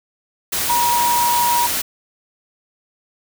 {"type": "tone in noise", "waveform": "sine", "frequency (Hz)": 957, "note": "A#5", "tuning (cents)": 45, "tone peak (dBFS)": -15, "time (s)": [0.69, 1.67], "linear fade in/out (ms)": 10, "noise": "white", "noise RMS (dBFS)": -21, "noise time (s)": [0.52, 1.82], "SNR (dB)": 3, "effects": []}